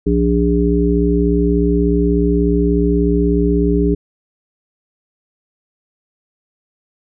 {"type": "harmonic tone with a mistuned harmonic", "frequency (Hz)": 58.27, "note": "A#1", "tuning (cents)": 0, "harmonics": [1, 3, 5, 7], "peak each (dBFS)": [-17, -17, -17, -17], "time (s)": [0.06, 3.95], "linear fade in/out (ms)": 10, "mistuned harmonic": 1, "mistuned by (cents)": 95, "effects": []}